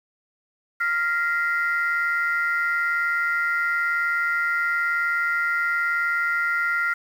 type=tone cluster; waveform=sine; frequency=1397 / 1891 / 2050 Hz; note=F6 / A#6 / C7; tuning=0 / +24 / -36 cents; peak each=-21 / -28 / -28 dBFS; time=0.8-6.94 s; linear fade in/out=10 ms; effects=tanh soft clip ceiling -13 dBFS + 8-bit